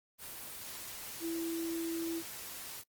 sine tone in noise, 331.8 Hz, E4, 11 cents sharp, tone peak -34 dBFS, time 1.2-2.23 s, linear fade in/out 50 ms, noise white, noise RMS -45 dBFS, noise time 0.18-2.84 s, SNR +8 dB, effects noise-tail reverb RT60 0.1 s tail -20 dB re dry + Opus 24 kbps

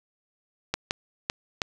clicks, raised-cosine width 0.2 ms, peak -8 dBFS, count 4, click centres 0.74 / 0.909 / 1.299 / 1.618 s, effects 8-bit

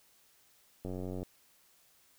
click train, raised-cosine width 2 ms, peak -27 dBFS, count 36, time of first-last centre 0.85-1.23 s, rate 92.1 Hz, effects white hiss -66 dBFS RMS until 2.18 s

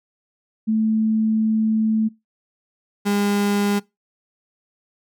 sine / 35% pulse tone pair in turn, 219.3 / 203.2 Hz, A3 / G#3, -6 / -38 cents, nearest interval minor second, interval 132 cents, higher first, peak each -16 dBFS, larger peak neither, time 0.67-2.09 / 3.05-3.8 s, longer first, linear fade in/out 20 ms, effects noise-tail reverb RT60 0.2 s tail -22 dB re dry

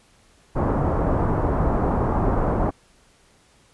pink low-pass noise, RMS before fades -21 dBFS, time 0.55-2.71 s, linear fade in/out 20 ms, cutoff 1100 Hz, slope 24 dB/octave, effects pink hiss -57 dBFS RMS until 3.73 s + resampled to 24000 Hz

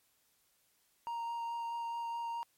triangle tone with vibrato, 932.3 Hz, A#5, in tune, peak -34 dBFS, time 1.07-2.43 s, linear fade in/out 0 ms, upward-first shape sine, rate 4.7 Hz, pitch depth 9 cents each way, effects white hiss -73 dBFS RMS until 2.57 s + MP3 64 kbps

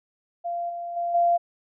sine tone with level steps, 691 Hz, F5, 19 cents flat, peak -26 / -30 / -24 / -17 dBFS, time 0.44-1.38 s, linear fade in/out 20 ms, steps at 0.69 / 0.96 / 1.14 s, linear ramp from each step 10 ms, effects none

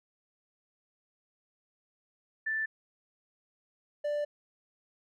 sine / triangle tone pair in turn, 1764 / 588.7 Hz, A6 / D5, +4 / +4 cents, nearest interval octave + perfect fifth, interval 1900 cents, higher first, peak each -29 / -27 dBFS, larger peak second, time 2.46-2.66 / 4.04-4.25 s, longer second, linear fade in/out 10 ms, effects none

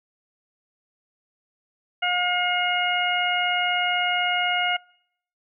harmonic tone, 716 Hz, F5, 43 cents sharp, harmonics 1 / 2 / 3 / 4, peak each -26 / -26 / -26 / -26 dBFS, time 2.02-4.77 s, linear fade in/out 10 ms, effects noise-tail reverb RT60 0.7 s tail -26 dB re dry

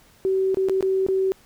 sine tone with dropouts, 381.6 Hz, G4, 47 cents flat, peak -18 dBFS, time 0.25-1.32 s, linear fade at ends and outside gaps 0 ms, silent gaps 0.545-0.571 / 0.686-0.696 / 0.808-0.826 / 1.065-1.086 s, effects pink hiss -55 dBFS RMS until 1.45 s

